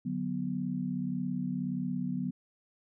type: chord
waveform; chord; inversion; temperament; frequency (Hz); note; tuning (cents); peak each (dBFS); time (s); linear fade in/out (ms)
sine; B minor; first; just; 148.16 / 185.21 / 246.9; D3 / F#3 / B3; +16 / +2 / 0; -38 / -34 / -34; 0.05-2.31; 10
effects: none